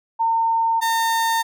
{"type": "tone pair in turn", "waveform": ["sine", "35% pulse"], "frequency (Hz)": [910, 910], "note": ["A#5", "A#5"], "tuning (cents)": [-42, -42], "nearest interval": "unison", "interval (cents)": 0, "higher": "neither", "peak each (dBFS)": -16, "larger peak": "neither", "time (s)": [[0.19, 0.81], [0.81, 1.43]], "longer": "neither", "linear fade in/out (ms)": 20, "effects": []}